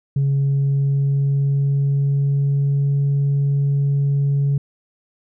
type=tone with pitch glide; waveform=sine; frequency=138.59 to 140.52 Hz; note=C#3 to C#3; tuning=0 to +24 cents; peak=-13 dBFS; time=0.16-4.58 s; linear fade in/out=5 ms; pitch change=+24 cents; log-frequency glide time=0.36-3 s; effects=tanh soft clip ceiling -13 dBFS